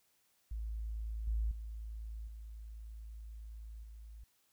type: tone with level steps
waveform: sine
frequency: 54.7 Hz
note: A1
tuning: 9 cents flat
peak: -37 / -31 / -41 / -45 / -48 dBFS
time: 0.51-4.24 s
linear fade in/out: 5 ms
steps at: 1.27 / 1.51 / 2.27 / 3.83 s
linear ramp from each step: 5 ms
effects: white hiss -74 dBFS RMS until 4.52 s